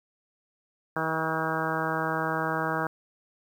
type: harmonic tone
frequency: 160 Hz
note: D#3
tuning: 49 cents sharp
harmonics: 1 / 2 / 3 / 4 / 5 / 6 / 7 / 8 / 9 / 10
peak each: -35 / -35 / -35 / -35 / -35 / -35 / -35 / -35 / -35 / -35 dBFS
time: 0.96-2.87 s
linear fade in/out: 2 ms
effects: 9-bit